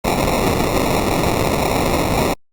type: noise with sample-and-hold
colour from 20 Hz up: white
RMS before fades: -17 dBFS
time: 0.04-2.34 s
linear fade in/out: 10 ms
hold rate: 1575 Hz
effects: Opus 48 kbps